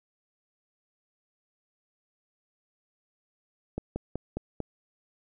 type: slowing click train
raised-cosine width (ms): 2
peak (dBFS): -18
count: 5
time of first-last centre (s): 3.78-4.603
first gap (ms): 180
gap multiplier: 1.09
effects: none